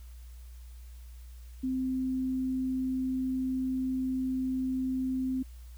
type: tone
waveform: sine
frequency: 259.4 Hz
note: C4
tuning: 15 cents flat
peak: -28 dBFS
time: 1.63-5.43 s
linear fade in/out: 10 ms
effects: added 60 Hz sine -44 dBFS peak until 5.77 s + white hiss -62 dBFS RMS until 5.77 s